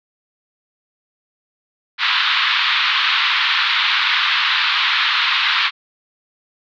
white band-pass noise, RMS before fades -17 dBFS, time 1.98-5.71 s, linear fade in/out 50 ms, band 1000 to 4000 Hz, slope 48 dB/octave, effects none

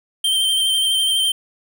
square tone with vibrato, 3136 Hz, G7, in tune, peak -16 dBFS, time 0.24-1.32 s, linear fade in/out 5 ms, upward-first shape sine, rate 12 Hz, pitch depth 22 cents each way, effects none

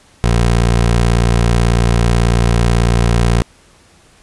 20% pulse tone, 58.2 Hz, A#1, 2 cents flat, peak -5 dBFS, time 0.24-3.42 s, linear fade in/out 0 ms, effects pink hiss -48 dBFS RMS until 4.22 s + resampled to 24000 Hz

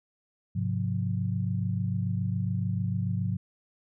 sine chord, F minor, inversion first, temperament equal with one note detuned, 103.83 / 130.81 / 178.8 Hz, Ab2 / C3 / F3, 0 / 0 / +41 cents, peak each -29 / -32 / -31 dBFS, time 0.55-3.37 s, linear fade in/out 10 ms, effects none

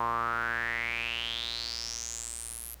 sawtooth tone with band-pass filter sweep, 116.54 Hz, A#2, in tune, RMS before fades -34 dBFS, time 0-2.75 s, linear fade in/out 0 ms, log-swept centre 1000 to 12000 Hz, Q 7.4, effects added 60 Hz sine -49 dBFS peak until 2.8 s + pink hiss -58 dBFS RMS until 2.8 s

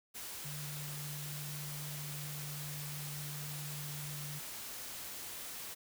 sine tone in noise, 146.83 Hz, D3, in tune, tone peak -43 dBFS, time 0.44-4.4 s, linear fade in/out 20 ms, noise white, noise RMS -45 dBFS, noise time 0.14-5.75 s, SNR -1 dB, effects none

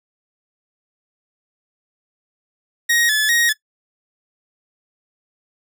sawtooth tone with vibrato, 1800 Hz, A6, 39 cents sharp, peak -11 dBFS, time 2.89-3.53 s, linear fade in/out 10 ms, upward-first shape square, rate 2.5 Hz, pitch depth 75 cents each way, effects noise-tail reverb RT60 0.1 s tail -19 dB re dry

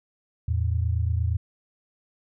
sine tone pair together, 82.41 / 110.97 Hz, E2 / A2, 0 / +15 cents, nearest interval perfect fourth, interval 515 cents, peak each -23 / -26 dBFS, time 0.48-1.37 s, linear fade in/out 5 ms, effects none

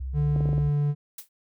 sine tone with vibrato, 65.41 Hz, C2, in tune, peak -29 dBFS, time 0-0.7 s, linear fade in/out 10 ms, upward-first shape sine, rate 19 Hz, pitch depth 32 cents each way
triangle tone with pitch glide, 146.83 to 145.65 Hz, D3 to D3, 0 to -14 cents, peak -19 dBFS, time 0.13-0.95 s, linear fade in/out 50 ms, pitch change -14 cents, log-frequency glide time 0.31-0.78 s
clicks, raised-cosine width 2 ms, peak -20 dBFS, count 6, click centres 0.362 / 0.407 / 0.457 / 0.49 / 0.531 / 0.581 s
blue noise with exponential decay, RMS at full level -33 dBFS, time 1.18-1.29 s, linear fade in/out 5 ms, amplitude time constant 23 ms
effects none

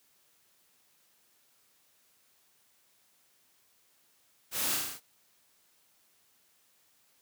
white noise with echo, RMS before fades -34 dBFS, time 4.51-4.79 s, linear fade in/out 50 ms, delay 36 ms, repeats 6, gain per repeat -2 dB, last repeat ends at 5.006 s, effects white hiss -68 dBFS RMS until 7.21 s + high-pass 80 Hz 12 dB/octave

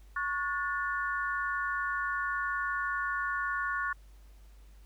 sine chord, F# minor, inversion second, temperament equal with one note detuned, 1108.7 / 1447.8 / 1760 Hz, C#6 / F#6 / A6, 0 / -38 / 0 cents, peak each -34 / -33 / -36 dBFS, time 0.16-3.93 s, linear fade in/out 5 ms, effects added 50 Hz sine -51 dBFS peak until 4.85 s + pink hiss -66 dBFS RMS until 4.85 s

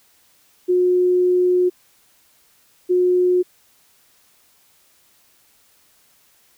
sine tone pair in turn, 361.2 / 361.2 Hz, F#4 / F#4, -42 / -42 cents, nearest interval unison, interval 0 cents, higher neither, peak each -13 dBFS, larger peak neither, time 0.68-1.7 / 2.89-3.43 s, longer first, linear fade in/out 20 ms, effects white hiss -57 dBFS RMS until 6.57 s

